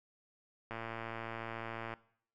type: click train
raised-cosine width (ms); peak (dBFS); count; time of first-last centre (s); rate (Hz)
0.5; -26; 141; 0.71-1.938; 114
effects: noise-tail reverb RT60 0.6 s tail -19 dB re dry